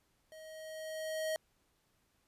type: tone with level ramp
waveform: square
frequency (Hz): 631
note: D#5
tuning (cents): +24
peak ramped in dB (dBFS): -51 to -33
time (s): 0.32-1.36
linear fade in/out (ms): 0
effects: pink hiss -75 dBFS RMS until 2.27 s + resampled to 32000 Hz